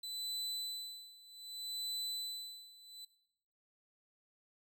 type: tone with tremolo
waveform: 40% pulse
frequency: 4000 Hz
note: B7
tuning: 21 cents sharp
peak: -36 dBFS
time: 0.03-3.05 s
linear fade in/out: 5 ms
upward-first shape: sine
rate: 0.64 Hz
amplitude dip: 90%
effects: noise-tail reverb RT60 0.8 s tail -17 dB re dry